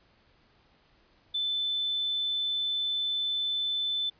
sine tone, 3520 Hz, A7, in tune, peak -27 dBFS, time 1.34-4.1 s, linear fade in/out 10 ms, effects pink hiss -64 dBFS RMS until 4.19 s + resampled to 11025 Hz

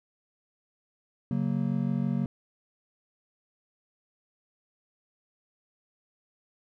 triangle chord, F# major, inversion second, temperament just, 138.75 / 185 / 231.2 Hz, C#3 / F#3 / A#3, +2 / 0 / -14 cents, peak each -28 dBFS, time 1.31-2.26 s, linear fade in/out 2 ms, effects none

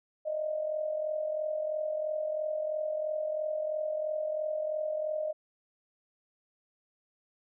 sine tone with amplitude modulation, 617 Hz, D#5, 15 cents flat, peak -27 dBFS, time 0.25-5.33 s, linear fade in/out 20 ms, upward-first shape sine, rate 43 Hz, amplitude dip 60%, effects none

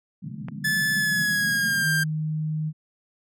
pink band-pass noise, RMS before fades -34 dBFS, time 0.22-1.84 s, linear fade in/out 20 ms, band 140 to 220 Hz, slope 48 dB/octave
click, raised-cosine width 0.5 ms, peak -23 dBFS, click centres 0.485 s
45% pulse tone with pitch glide, 1734 to 1590.1 Hz, A6 to G6, -26 to +24 cents, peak -21 dBFS, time 0.64-2.04 s, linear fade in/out 10 ms, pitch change -150 cents, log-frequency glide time 0.93-1.85 s
sine tone, 155.1 Hz, D#3, 5 cents flat, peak -24 dBFS, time 1.82-2.73 s, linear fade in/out 50 ms
effects none

